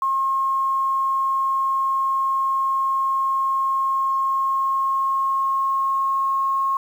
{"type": "tone with pitch glide", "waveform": "sine", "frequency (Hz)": [1075, 1081.9], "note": ["C6", "C#6"], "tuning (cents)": [47, -42], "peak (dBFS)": -18, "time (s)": [0.02, 6.77], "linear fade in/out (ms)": 2, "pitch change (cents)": 11, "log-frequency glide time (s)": [3.94, 6.31], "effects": ["8-bit"]}